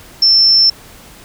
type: tone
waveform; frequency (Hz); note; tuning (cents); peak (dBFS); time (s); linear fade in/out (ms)
sine; 5350; E8; +25; -6; 0.22-0.7; 5
effects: pink hiss -39 dBFS RMS until 1.24 s